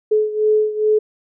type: beating tone pair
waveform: sine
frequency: 427.6 / 430 Hz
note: A4 / A4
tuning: -49 / -40 cents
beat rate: 2.4 Hz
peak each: -15 / -19 dBFS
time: 0.11-0.99 s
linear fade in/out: 10 ms
effects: none